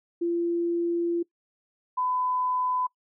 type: tone pair in turn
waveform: sine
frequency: 342.1 / 1005.2 Hz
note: F4 / B5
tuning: -36 / +30 cents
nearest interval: octave + perfect fifth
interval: 1866 cents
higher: second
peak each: -23 / -24 dBFS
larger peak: first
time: 0.21-1.23 / 1.97-2.87 s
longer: first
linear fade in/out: 10 ms
effects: noise-tail reverb RT60 0.1 s tail -22 dB re dry

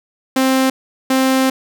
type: tone bursts at uneven times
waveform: sawtooth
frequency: 263.1 Hz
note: C4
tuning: 10 cents sharp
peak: -8 dBFS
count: 2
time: 0.36-0.7 / 1.1-1.5 s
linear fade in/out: 5 ms
effects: none

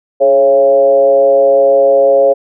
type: tone with frequency modulation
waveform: sine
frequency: 549 Hz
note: C#5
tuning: 17 cents flat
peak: -5 dBFS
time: 0.2-2.34 s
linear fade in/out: 20 ms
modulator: 130 Hz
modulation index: 0.76
effects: none

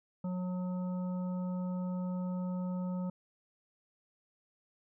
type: harmonic tone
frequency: 181.8 Hz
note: F#3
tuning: 30 cents flat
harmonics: 1 / 3 / 5 / 7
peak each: -33 / -45 / -50 / -54 dBFS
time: 0.24-3.1 s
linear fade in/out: 5 ms
effects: none

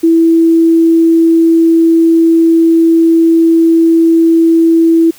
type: tone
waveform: sine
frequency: 329.6 Hz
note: E4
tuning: in tune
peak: -4 dBFS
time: 0.03-5.11 s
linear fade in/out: 10 ms
effects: white hiss -39 dBFS RMS until 5.18 s

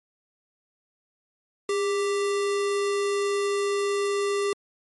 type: tone with sample-and-hold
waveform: sine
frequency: 404.1 Hz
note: G#4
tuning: 47 cents flat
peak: -22 dBFS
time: 1.69-4.53 s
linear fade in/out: 2 ms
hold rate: 1575 Hz
effects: MP3 48 kbps

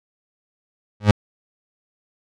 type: tone with exponential growth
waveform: 30% pulse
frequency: 104.1 Hz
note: G#2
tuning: 5 cents sharp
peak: -3 dBFS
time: 1-1.11 s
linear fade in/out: 5 ms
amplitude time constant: 22 ms
effects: low-pass 5000 Hz 12 dB/octave

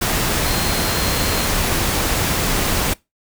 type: tone in noise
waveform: sine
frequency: 4186 Hz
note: C8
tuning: in tune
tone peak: -28 dBFS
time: 0.45-1.46 s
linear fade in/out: 10 ms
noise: pink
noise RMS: -19 dBFS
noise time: 0.01-2.94 s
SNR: -12 dB
effects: noise-tail reverb RT60 0.2 s tail -22 dB re dry

